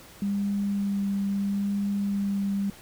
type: tone with vibrato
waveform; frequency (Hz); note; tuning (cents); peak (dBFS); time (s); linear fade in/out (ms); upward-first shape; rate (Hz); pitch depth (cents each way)
sine; 199.9; G3; +34; -24; 0.22-2.7; 2; sine; 0.77; 12
effects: pink hiss -49 dBFS RMS until 2.81 s